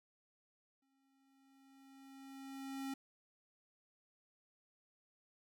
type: tone with exponential growth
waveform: square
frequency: 270.4 Hz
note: C#4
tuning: 43 cents flat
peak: -40 dBFS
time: 0.82-2.94 s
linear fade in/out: 5 ms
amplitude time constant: 460 ms
effects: none